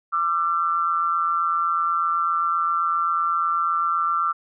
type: tone pair together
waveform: sine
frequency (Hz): 1184 / 1351.8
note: D6 / E6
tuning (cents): +14 / +43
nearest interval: major second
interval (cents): 229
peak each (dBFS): -22 / -22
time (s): 0.12-4.33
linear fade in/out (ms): 20
effects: none